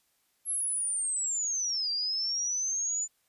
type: linear two-way sweep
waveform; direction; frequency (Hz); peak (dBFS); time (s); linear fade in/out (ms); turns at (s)
sine; down then up; 11260 to 4699 to 7050; -28; 0.45-3.08; 50; 1.91
effects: white hiss -72 dBFS RMS until 3.28 s + resampled to 32000 Hz